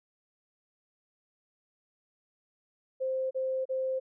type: tone bursts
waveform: sine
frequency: 523.3 Hz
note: C5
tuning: in tune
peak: -28 dBFS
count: 3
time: 3-4 s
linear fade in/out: 20 ms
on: 310 ms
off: 35 ms
effects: none